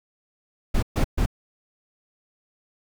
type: noise bursts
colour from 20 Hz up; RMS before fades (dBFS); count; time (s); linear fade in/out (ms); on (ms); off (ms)
brown; -20; 3; 0.74-1.261; 10; 87; 130
effects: none